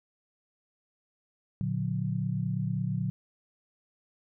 sine chord, Bb augmented, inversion none, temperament just, 116.54 / 145.68 / 182.1 Hz, Bb2 / D3 / F#3, 0 / -14 / -27 cents, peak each -32 dBFS, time 1.61-3.1 s, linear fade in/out 0 ms, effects none

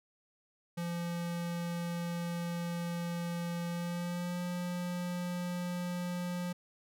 square tone with pitch glide, 171.8 to 177.24 Hz, F3 to F3, -28 to +26 cents, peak -35 dBFS, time 0.77-6.53 s, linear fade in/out 10 ms, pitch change +54 cents, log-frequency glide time 3.68-4.42 s, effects none

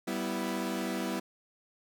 sawtooth chord, E minor, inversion first, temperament equal with one note detuned, 194.42 / 246.9 / 329.6 Hz, G3 / B3 / E4, -14 / 0 / 0 cents, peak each -32 dBFS, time 0.07-1.2 s, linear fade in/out 10 ms, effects none

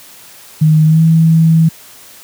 sine tone with pitch glide, 155.56 to 162.26 Hz, D#3 to E3, 0 to -27 cents, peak -5 dBFS, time 0.61-1.69 s, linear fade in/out 10 ms, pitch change +73 cents, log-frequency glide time 0.85-1.02 s, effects white hiss -38 dBFS RMS until 2.23 s + high-pass 60 Hz 12 dB/octave

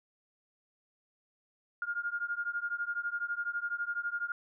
sine beating tone pair, 1410 / 1422 Hz, F6 / F6, +16 / +31 cents, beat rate 12 Hz, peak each -35 / -36 dBFS, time 1.82-4.32 s, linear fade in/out 2 ms, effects none

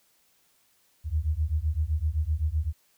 sine beating tone pair, 73.7 / 81.5 Hz, D2 / E2, +7 / -19 cents, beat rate 7.8 Hz, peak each -27 dBFS, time 1.04-2.73 s, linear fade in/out 50 ms, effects white hiss -66 dBFS RMS until 2.97 s

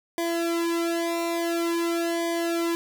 sawtooth tone with flanger, 337.4 Hz, E4, 40 cents sharp, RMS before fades -26 dBFS, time 0.18-2.75 s, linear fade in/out 0 ms, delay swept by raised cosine 0.74 to 2.34 ms, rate 0.48 Hz, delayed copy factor -0.95, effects none

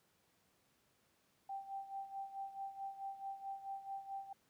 sine tone with tremolo, 784 Hz, G5, in tune, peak -40 dBFS, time 1.49-4.33 s, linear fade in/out 5 ms, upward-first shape sine, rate 4.6 Hz, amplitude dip 75%, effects pink hiss -75 dBFS RMS until 4.49 s + high-pass 100 Hz 12 dB/octave

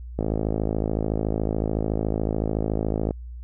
click train, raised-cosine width 2 ms, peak -11 dBFS, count 158, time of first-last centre 0.19-3.108 s, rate 53.8 Hz, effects added 60 Hz sine -34 dBFS peak until 3.43 s

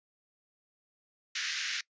pink band-pass noise, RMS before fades -35 dBFS, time 1.35-1.81 s, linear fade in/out 5 ms, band 1500 to 6400 Hz, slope 48 dB/octave, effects noise-tail reverb RT60 0.1 s tail -22 dB re dry + resampled to 16000 Hz

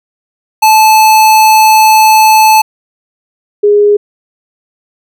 square / sine tone pair in turn, 870 / 412.8 Hz, A5 / G#4, -20 / -10 cents, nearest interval octave + minor second, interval 1290 cents, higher first, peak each -3 dBFS, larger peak neither, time 0.62-2.62 / 3.63-3.97 s, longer first, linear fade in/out 10 ms, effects none

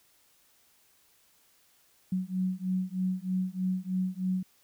sine beating tone pair, 183.9 / 187.1 Hz, F#3 / F#3, -10 / +20 cents, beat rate 3.2 Hz, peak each -31 dBFS, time 2.12-4.43 s, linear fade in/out 5 ms, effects white hiss -65 dBFS RMS until 4.63 s

